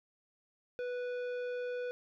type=tone with tanh clipping; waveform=sine; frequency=493 Hz; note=B4; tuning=3 cents flat; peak=-37 dBFS; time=0.79-1.91 s; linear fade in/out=0 ms; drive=12 dB; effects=none